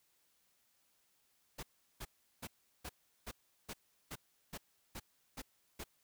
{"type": "noise bursts", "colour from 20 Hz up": "pink", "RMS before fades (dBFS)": -45, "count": 11, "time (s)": [1.58, 5.841], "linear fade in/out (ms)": 10, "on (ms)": 51, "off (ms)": 370, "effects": ["white hiss -75 dBFS RMS until 6.03 s"]}